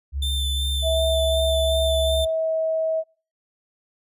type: tone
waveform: sine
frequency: 69.3 Hz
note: C#2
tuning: in tune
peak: -23 dBFS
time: 0.12-2.27 s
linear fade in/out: 50 ms
type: tone with vibrato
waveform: 45% pulse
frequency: 3552 Hz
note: A7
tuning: 16 cents sharp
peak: -25 dBFS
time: 0.22-2.25 s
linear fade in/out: 5 ms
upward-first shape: sine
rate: 2.7 Hz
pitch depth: 17 cents each way
type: tone with pitch glide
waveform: sine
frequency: 650 to 641.8 Hz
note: E5 to E5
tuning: -24 to -46 cents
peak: -20 dBFS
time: 0.82-3.04 s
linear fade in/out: 50 ms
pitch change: -22 cents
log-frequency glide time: 1.91-2.53 s
effects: noise-tail reverb RT60 0.4 s tail -24 dB re dry + resampled to 32000 Hz